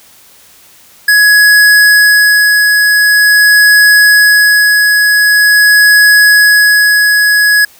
square tone with tremolo, 1677 Hz, G#6, 16 cents sharp, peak -3 dBFS, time 1.08-7.65 s, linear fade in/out 5 ms, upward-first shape sine, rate 0.45 Hz, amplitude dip 30%, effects white hiss -41 dBFS RMS until 7.79 s

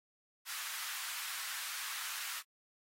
pink high-pass noise, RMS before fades -42 dBFS, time 0.45-2.43 s, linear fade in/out 50 ms, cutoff 1200 Hz, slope 24 dB/octave, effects AAC 48 kbps

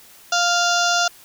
harmonic tone, 698.5 Hz, F5, in tune, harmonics 1 / 2 / 4 / 5 / 6 / 7 / 8 / 9 / 10, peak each -21 / -20 / -28 / -27 / -29 / -27 / -27 / -28 / -32 dBFS, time 0.32-1.08 s, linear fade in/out 5 ms, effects white hiss -47 dBFS RMS until 1.24 s

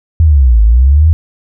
sine linear two-way sweep, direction down then up, 83.5 to 51.91 to 83.5 Hz, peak -3 dBFS, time 0.2-1.13 s, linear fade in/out 0 ms, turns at 0.62 s, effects none

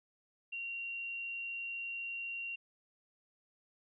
sine tone, 2756 Hz, F7, 24 cents flat, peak -38 dBFS, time 0.52-2.56 s, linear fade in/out 10 ms, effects none

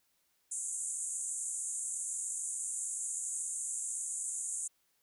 pink band-pass noise, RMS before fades -38 dBFS, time 0.51-4.68 s, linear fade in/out 10 ms, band 6800 to 9900 Hz, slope 96 dB/octave, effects white hiss -75 dBFS RMS until 5.02 s

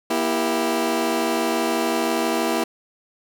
20% pulse chord, E diminished, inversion second, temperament just, 237.3 / 329.6 / 395.6 Hz, Bb3 / E4 / G4, +31 / 0 / +16 cents, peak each -20 / -18 / -21 dBFS, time 0.1-2.64 s, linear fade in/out 5 ms, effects none

